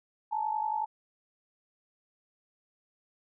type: tone pair together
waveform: sine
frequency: 856 / 906.9 Hz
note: A5 / A#5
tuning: -48 / -48 cents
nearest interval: minor second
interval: 100 cents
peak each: -30 / -33 dBFS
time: 0.31-0.86 s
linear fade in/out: 20 ms
effects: none